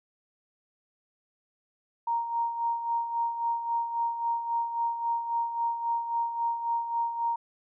sine tone with tremolo, 932.3 Hz, A#5, in tune, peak -24 dBFS, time 2.07-7.36 s, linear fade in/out 5 ms, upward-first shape sine, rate 3.7 Hz, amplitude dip 60%, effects none

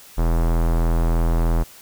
square tone with low-pass filter, 41.64 Hz, E1, 18 cents sharp, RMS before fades -18 dBFS, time 0.17-1.64 s, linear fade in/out 20 ms, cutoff 1100 Hz, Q 1.1, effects white hiss -45 dBFS RMS until 1.81 s

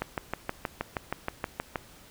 click train, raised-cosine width 0.5 ms, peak -14 dBFS, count 12, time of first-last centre 0.02-1.758 s, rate 6.33 Hz, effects pink hiss -53 dBFS RMS until 2.1 s

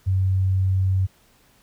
sine tone, 94.6 Hz, F#2, 39 cents sharp, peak -17 dBFS, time 0.06-1.07 s, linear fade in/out 20 ms, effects pink hiss -58 dBFS RMS until 1.62 s

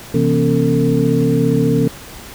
sine tone cluster, 131 / 165.7 / 239 / 275.9 / 450.6 Hz, C3 / E3 / A#3 / C#4 / A4, +2 / +9 / +43 / -8 / +41 cents, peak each -18 dBFS, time 0.14-1.88 s, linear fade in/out 5 ms, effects pink hiss -35 dBFS RMS until 2.34 s

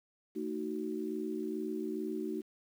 sine chord, D# diminished, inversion second, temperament just, 224 / 311.1 / 373.4 Hz, A3 / D#4 / F#4, +31 / 0 / +16 cents, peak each -40 / -38 / -38 dBFS, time 0.35-2.42 s, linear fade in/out 20 ms, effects 10-bit

